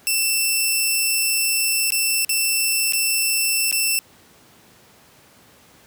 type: tone with dropouts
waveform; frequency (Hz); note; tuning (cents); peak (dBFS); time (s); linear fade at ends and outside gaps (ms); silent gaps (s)
10% pulse; 2674; E7; +24; -9; 0.07-3.99; 0; 1.904-1.921 / 2.248-2.293 / 2.923-2.934 / 3.712-3.726
effects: pink hiss -51 dBFS RMS until 5.86 s + high-pass 100 Hz 12 dB/octave